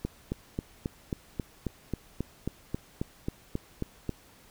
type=click train; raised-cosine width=3 ms; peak=-17 dBFS; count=16; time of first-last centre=0.05-4.093 s; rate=3.71 Hz; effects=pink hiss -57 dBFS RMS until 4.5 s